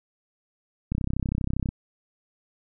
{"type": "click train", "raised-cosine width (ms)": 5, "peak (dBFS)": -14, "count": 26, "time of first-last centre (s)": [0.92, 1.689], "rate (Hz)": 32.5, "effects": []}